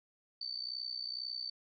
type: tone with amplitude modulation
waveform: sine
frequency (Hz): 4554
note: C#8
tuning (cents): +46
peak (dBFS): -34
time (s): 0.41-1.5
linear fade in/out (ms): 5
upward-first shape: sine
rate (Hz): 62.1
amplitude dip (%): 85
effects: none